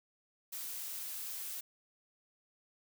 blue noise, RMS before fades -42 dBFS, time 0.52-1.61 s, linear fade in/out 10 ms, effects none

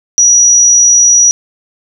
sine tone, 5820 Hz, F#8, 29 cents flat, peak -3 dBFS, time 0.18-1.31 s, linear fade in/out 0 ms, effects none

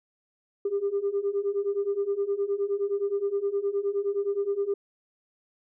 sine beating tone pair, 395.3 / 404.9 Hz, G4 / G#4, +15 / -44 cents, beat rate 9.6 Hz, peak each -28 / -26 dBFS, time 0.65-4.74 s, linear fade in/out 5 ms, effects tanh soft clip ceiling -19 dBFS

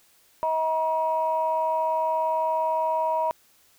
sine tone pair together, 637 / 954.4 Hz, D#5 / A#5, +41 / +41 cents, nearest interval perfect fifth, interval 700 cents, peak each -25 / -23 dBFS, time 0.43-3.31 s, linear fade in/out 0 ms, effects tanh soft clip ceiling -14 dBFS + white hiss -60 dBFS RMS until 3.78 s

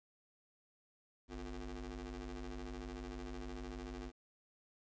25% pulse ring-modulated tone, 98.9 Hz, G2, 16 cents sharp, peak -37 dBFS, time 1.28-4.12 s, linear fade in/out 50 ms, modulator 155 Hz, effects resampled to 16000 Hz + 12-bit

